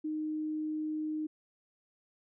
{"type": "tone", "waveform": "sine", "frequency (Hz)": 308.7, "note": "D#4", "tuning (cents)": -14, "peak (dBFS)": -32, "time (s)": [0.04, 1.27], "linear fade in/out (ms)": 10, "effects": []}